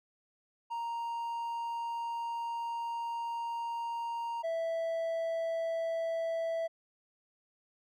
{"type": "tone pair in turn", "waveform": "triangle", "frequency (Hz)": [932.3, 659.2], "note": ["A#5", "E5"], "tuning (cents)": [0, 0], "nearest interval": "tritone", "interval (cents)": 600, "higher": "first", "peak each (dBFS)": [-32, -29], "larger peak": "second", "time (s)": [[0.7, 4.43], [4.43, 6.68]], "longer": "first", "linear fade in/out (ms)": 20, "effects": []}